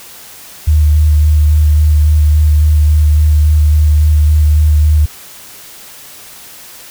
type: tone with vibrato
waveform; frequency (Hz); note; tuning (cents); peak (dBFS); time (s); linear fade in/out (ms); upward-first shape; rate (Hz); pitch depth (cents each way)
sine; 75.9; D#2; -42; -5; 0.67-5.06; 10; square; 3.6; 15
effects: white hiss -34 dBFS RMS until 6.9 s